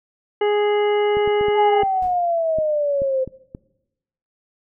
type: harmonic tone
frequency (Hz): 415.3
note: G#4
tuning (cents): 0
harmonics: 1 / 2 / 3 / 4 / 5 / 7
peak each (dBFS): -16 / -24 / -34 / -36 / -32 / -35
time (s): 0.41-1.83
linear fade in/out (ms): 5
type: clicks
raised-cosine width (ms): 3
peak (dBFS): -19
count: 9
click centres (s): 1.17 / 1.276 / 1.411 / 1.484 / 1.834 / 2.586 / 3.019 / 3.276 / 3.549
type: exponential sweep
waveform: sine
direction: down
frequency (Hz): 853 to 516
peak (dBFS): -17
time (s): 1.55-3.25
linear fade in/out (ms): 20
type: noise with exponential decay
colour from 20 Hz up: brown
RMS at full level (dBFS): -34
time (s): 2.02-2.3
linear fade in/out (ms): 5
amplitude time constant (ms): 59
effects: noise-tail reverb RT60 1.0 s tail -23 dB re dry